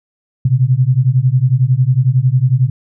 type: beating tone pair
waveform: sine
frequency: 123 / 134 Hz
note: B2 / C3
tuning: -7 / +42 cents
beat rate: 11 Hz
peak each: -12 dBFS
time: 0.45-2.7 s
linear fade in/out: 5 ms
effects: none